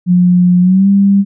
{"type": "tone with pitch glide", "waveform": "sine", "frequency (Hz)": [178.7, 198.28], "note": ["F3", "G3"], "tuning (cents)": [40, 20], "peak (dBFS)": -5, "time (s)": [0.06, 1.25], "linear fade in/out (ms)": 50, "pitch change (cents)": 180, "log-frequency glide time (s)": [0.61, 0.88], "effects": []}